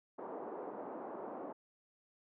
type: band-pass noise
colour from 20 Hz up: pink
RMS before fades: -45 dBFS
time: 0.18-1.53 s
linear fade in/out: 10 ms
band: 280 to 980 Hz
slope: 24 dB/octave
effects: none